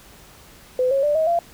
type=tone with pitch steps; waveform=sine; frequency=507 / 546.5 / 589.2 / 635.1 / 684.6 Hz; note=B4 / C#5 / D5 / D#5 / F5; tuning=+45 / -25 / +6 / +35 / -35 cents; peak=-16 dBFS; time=0.79-1.39 s; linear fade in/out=2 ms; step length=120 ms; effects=pink hiss -47 dBFS RMS until 1.53 s